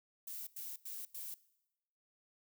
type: noise bursts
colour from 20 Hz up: violet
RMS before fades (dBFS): -45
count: 4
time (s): 0.27-1.343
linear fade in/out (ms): 5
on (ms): 200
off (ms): 91
effects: noise-tail reverb RT60 0.9 s tail -20 dB re dry